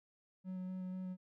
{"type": "tone with vibrato", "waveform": "triangle", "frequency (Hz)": 185, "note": "F#3", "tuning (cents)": 0, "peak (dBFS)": -38, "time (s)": [0.44, 1.17], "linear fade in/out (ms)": 50, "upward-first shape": "square", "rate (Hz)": 4.1, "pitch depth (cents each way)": 9, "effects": []}